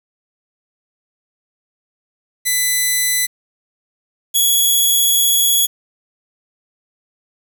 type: tone pair in turn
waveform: 5% pulse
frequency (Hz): 2000 / 3356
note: B6 / G#7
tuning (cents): +21 / +17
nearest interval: major sixth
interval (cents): 896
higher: second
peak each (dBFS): -4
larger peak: neither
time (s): 2.45-3.27 / 4.34-5.67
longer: second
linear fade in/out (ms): 20
effects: 7-bit